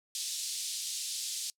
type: band-pass noise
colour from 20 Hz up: pink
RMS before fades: -37 dBFS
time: 0.15-1.5 s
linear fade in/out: 0 ms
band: 3800 to 10000 Hz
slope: 24 dB/octave
effects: noise-tail reverb RT60 0.1 s tail -25 dB re dry